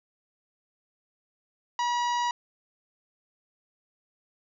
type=harmonic tone; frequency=964 Hz; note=B5; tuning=42 cents flat; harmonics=1 / 2 / 3 / 4 / 5 / 6 / 7; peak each=-25 / -36 / -39 / -41 / -43 / -44 / -47 dBFS; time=1.79-2.31 s; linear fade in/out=2 ms; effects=none